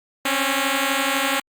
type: beating tone pair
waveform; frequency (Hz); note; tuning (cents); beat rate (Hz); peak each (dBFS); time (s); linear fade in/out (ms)
5% pulse; 267.3 / 279.3; C4 / C#4; +37 / +13; 12; -11; 0.25-1.4; 5
effects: Opus 48 kbps